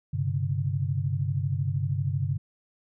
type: chord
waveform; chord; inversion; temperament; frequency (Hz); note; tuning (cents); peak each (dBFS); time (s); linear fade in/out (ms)
sine; G suspended fourth; none; equal with one note detuned; 98 / 130.81 / 143.64; G2 / C3 / D3; 0 / 0 / -38; -29; 0.13-2.38; 10
effects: none